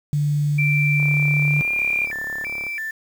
sine tone, 146.83 Hz, D3, in tune, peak -17 dBFS, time 0.13-1.61 s, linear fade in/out 0 ms
sine tone with pitch glide, 2349 to 2401 Hz, D7 to D7, 0 to +38 cents, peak -19 dBFS, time 0.58-2.06 s, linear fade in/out 10 ms, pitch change +38 cents, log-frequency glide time 1.42-1.72 s
click train, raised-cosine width 1 ms, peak -24 dBFS, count 60, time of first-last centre 1-2.667 s, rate 35.4 Hz
sine tone with vibrato, 2035 Hz, C7, 49 cents flat, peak -25 dBFS, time 1.78-2.91 s, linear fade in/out 5 ms, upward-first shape square, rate 1.5 Hz, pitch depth 240 cents each way
effects 7-bit

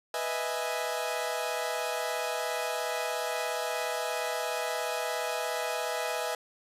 sawtooth chord, E major seventh, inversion second, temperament equal, 493.9 / 622.3 / 659.3 / 830.6 Hz, B4 / D#5 / E5 / G#5, 0 / 0 / 0 / 0 cents, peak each -32 dBFS, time 0.14-6.35 s, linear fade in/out 2 ms, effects resampled to 32000 Hz

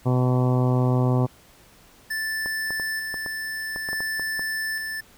harmonic tone, 126.2 Hz, B2, 38 cents sharp, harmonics 1 / 2 / 3 / 4 / 5 / 6 / 7 / 8 / 9, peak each -19 / -25 / -29 / -31 / -33 / -35 / -36 / -37 / -38 dBFS, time 0.05-1.27 s, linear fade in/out 20 ms
square tone with tremolo, 1760 Hz, A6, in tune, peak -26 dBFS, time 2.1-5.01 s, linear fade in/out 10 ms, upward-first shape square, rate 0.56 Hz, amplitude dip 30%
clicks, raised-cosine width 1 ms, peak -21 dBFS, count 11, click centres 2.46 / 2.706 / 2.798 / 3.142 / 3.262 / 3.761 / 3.889 / 3.931 / 4.005 / 4.196 / 4.394 s
effects pink hiss -53 dBFS RMS until 5.17 s

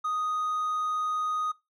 triangle tone with hard clipping, 1244.5 Hz, D#6, in tune, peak -27 dBFS, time 0.04-1.52 s, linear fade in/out 10 ms, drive 5 dB, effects noise-tail reverb RT60 0.2 s tail -19 dB re dry + MP3 64 kbps

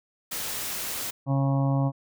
white noise, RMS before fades -32 dBFS, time 0.31-1.11 s, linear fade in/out 10 ms
harmonic tone, 137.1 Hz, C#3, 19 cents flat, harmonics 1 / 2 / 4 / 5 / 6 / 7 / 8, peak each -22 / -28 / -34 / -36 / -38 / -39 / -40 dBFS, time 1.26-1.92 s, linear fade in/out 50 ms
effects none

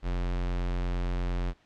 square tone, 44.34 Hz, F1, 27 cents sharp, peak -28 dBFS, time 0.02-1.54 s, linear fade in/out 50 ms, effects pink hiss -64 dBFS RMS until 1.65 s + low-pass 4000 Hz 12 dB/octave

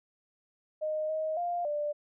sine tone with pitch steps, 618 / 628 / 700 / 591 Hz, D#5 / D#5 / F5 / D5, -12 / +16 / +4 / +11 cents, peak -29 dBFS, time 0.81-1.93 s, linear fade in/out 20 ms, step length 280 ms, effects none

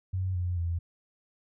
sine tone with pitch steps, 93.3 / 89.09 / 85.06 Hz, F#2 / F2 / F2, +15 / +35 / -45 cents, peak -27 dBFS, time 0.13-0.79 s, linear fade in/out 10 ms, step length 220 ms, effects none

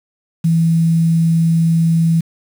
sine tone with quantisation, 164.81 Hz, E3, in tune, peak -10 dBFS, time 0.44-2.21 s, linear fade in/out 10 ms, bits 6, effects none

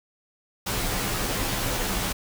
pink noise with comb filter, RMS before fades -27 dBFS, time 0.66-2.13 s, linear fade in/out 10 ms, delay 13 ms, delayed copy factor -0.9, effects none

